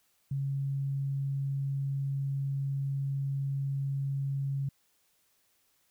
sine tone, 137.9 Hz, C#3, 9 cents flat, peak -29 dBFS, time 0.31-4.69 s, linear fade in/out 5 ms, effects white hiss -71 dBFS RMS until 5.9 s

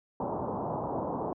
white low-pass noise, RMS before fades -33 dBFS, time 0.2-1.33 s, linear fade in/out 2 ms, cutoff 980 Hz, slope 48 dB/octave, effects high-pass 100 Hz 12 dB/octave

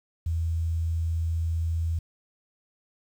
sine tone, 82.41 Hz, E2, in tune, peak -24 dBFS, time 0.26-1.99 s, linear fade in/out 5 ms, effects 9-bit

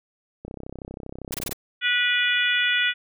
click train, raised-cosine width 2 ms, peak -22 dBFS, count 36, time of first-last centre 0.45-1.524 s, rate 32.6 Hz
white noise bursts, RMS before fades -29 dBFS, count 5, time 1.32-1.532 s, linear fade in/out 5 ms, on 24 ms, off 23 ms
harmonic tone, 488.9 Hz, B4, 18 cents flat, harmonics 3 / 4 / 5 / 6 / 7, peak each -24 / -25 / -26 / -27 / -27 dBFS, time 1.81-2.94 s, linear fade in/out 50 ms
effects none

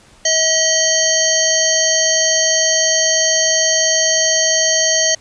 harmonic tone with a mistuned harmonic, 639 Hz, D#5, 46 cents sharp, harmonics 1 / 3 / 5 / 7 / 9 / 10, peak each -19 / -21 / -22 / -19 / -20 / -16 dBFS, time 0.25-5.15 s, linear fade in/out 5 ms, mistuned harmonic 5, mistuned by -47 cents, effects pink hiss -47 dBFS RMS until 5.2 s + resampled to 22050 Hz

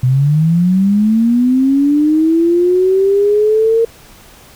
sine linear sweep, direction up, 123.47 to 461.1 Hz, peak -8 dBFS, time 0.03-3.85 s, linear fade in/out 5 ms, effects pink hiss -41 dBFS RMS until 4.55 s

